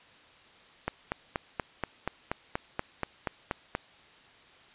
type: click train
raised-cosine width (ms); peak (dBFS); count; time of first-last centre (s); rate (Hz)
0.5; -14; 13; 0.88-3.751; 4.18
effects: white hiss -56 dBFS RMS until 4.74 s + resampled to 8000 Hz